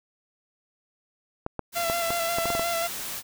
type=clicks; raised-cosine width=1 ms; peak=-15 dBFS; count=9; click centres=1.464 / 1.593 / 1.899 / 2.105 / 2.385 / 2.456 / 2.503 / 2.551 / 2.595 s
type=noise; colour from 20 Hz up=white; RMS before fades=-34 dBFS; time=1.72-3.23 s; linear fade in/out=50 ms
type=tone with vibrato; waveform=sawtooth; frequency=678 Hz; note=E5; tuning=49 cents sharp; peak=-22 dBFS; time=1.75-2.88 s; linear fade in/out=20 ms; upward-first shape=square; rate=5.6 Hz; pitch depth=23 cents each way
effects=none